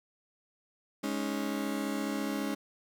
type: chord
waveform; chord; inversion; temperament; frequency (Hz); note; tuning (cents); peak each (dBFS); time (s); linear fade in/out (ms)
35% pulse; Ab suspended fourth; none; just; 207.7 / 276.9 / 311.5; Ab3 / Db4 / Eb4; 0 / -2 / +2; -34 / -33 / -36; 1.03-2.55; 10
effects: 11-bit